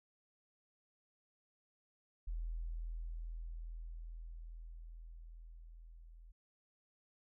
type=tone with level ramp; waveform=sine; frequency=41.2 Hz; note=E1; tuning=in tune; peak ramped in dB=-37 to -54 dBFS; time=2.27-6.32 s; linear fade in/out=10 ms; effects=none